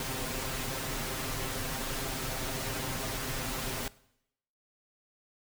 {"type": "noise with comb filter", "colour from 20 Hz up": "pink", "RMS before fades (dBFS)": -35, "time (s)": [0, 3.88], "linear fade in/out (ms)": 2, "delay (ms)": 7.6, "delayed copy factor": 0.75, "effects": ["noise-tail reverb RT60 0.8 s tail -20 dB re dry"]}